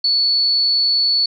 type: tone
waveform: sine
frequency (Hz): 4435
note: C#8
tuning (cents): 0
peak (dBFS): -13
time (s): 0.04-1.26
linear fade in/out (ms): 5
effects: none